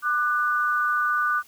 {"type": "tone pair together", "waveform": "sine", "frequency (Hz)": [1195, 1480.9], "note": ["D6", "F#6"], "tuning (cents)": [30, 1], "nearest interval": "major third", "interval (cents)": 371, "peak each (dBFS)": -23, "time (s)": [0.02, 1.43], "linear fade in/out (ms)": 50, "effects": ["white hiss -54 dBFS RMS until 1.47 s"]}